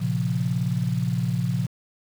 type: chord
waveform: sine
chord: Bb minor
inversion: none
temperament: equal with one note detuned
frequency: 116.54 / 135.9 / 174.61 Hz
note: Bb2 / Db3 / F3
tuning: 0 / -34 / 0 cents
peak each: -26 dBFS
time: 0-1.67 s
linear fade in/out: 20 ms
effects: 7-bit